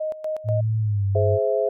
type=tone with tremolo; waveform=sine; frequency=622.3 Hz; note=D#5; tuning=in tune; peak=-23 dBFS; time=0-0.61 s; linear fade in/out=10 ms; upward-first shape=square; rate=4.1 Hz; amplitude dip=75%
type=tone with pitch glide; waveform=sine; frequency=110 to 98.57 Hz; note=A2 to G2; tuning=0 to +10 cents; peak=-19 dBFS; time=0.44-1.39 s; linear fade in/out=50 ms; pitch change=-190 cents; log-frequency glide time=0.79-1.05 s
type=chord; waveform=sine; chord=Ab augmented; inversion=none; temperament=equal with one note detuned; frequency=418.9 / 523.3 / 659.3 Hz; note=Ab4 / C5 / E5; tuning=+15 / 0 / 0 cents; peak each=-23 dBFS; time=1.15-1.69 s; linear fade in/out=5 ms
effects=none